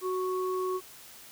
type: tone pair together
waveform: sine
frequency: 370.4 / 1108.7 Hz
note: F#4 / C#6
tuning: +2 / 0 cents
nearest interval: octave + perfect fifth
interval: 1898 cents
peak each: -29 / -34 dBFS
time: 0.01-0.81 s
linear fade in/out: 50 ms
effects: white hiss -50 dBFS RMS until 1.31 s